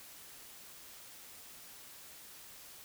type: silence
effects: white hiss -53 dBFS RMS until 2.84 s